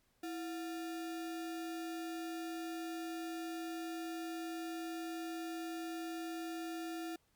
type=tone with sample-and-hold; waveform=sine; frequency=329.6 Hz; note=E4; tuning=in tune; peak=-39 dBFS; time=0.23-7.16 s; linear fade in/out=5 ms; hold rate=1050 Hz; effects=pink hiss -75 dBFS RMS until 7.35 s + MP3 96 kbps